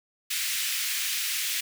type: high-pass noise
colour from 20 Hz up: pink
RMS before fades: -29 dBFS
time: 0.3-1.61 s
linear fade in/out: 10 ms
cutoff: 2000 Hz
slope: 24 dB/octave
effects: none